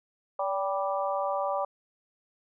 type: harmonic tone with a mistuned harmonic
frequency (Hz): 196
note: G3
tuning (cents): 0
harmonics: 3 / 4 / 5 / 6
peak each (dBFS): -30 / -32 / -34 / -34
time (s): 0.39-1.65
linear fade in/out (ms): 5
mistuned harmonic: 3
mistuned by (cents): -35
effects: none